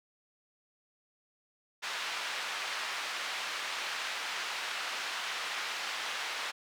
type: band-pass noise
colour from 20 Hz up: pink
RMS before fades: -37 dBFS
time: 1.82-6.52 s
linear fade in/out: 20 ms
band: 1200 to 4200 Hz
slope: 12 dB/octave
effects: none